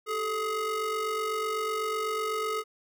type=ring-modulated tone; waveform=square; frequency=413 Hz; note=G#4; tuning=10 cents flat; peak=-26 dBFS; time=0.06-2.64 s; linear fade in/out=50 ms; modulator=850 Hz; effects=none